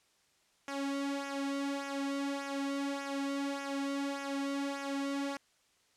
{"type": "tone with flanger", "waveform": "sawtooth", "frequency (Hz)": 278.2, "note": "C#4", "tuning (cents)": 6, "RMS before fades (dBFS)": -36, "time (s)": [0.68, 5.37], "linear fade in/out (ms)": 2, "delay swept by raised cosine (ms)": [0.23, 2.43], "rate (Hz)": 1.7, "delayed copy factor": -0.7, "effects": ["white hiss -70 dBFS RMS until 5.96 s", "low-pass 8000 Hz 12 dB/octave"]}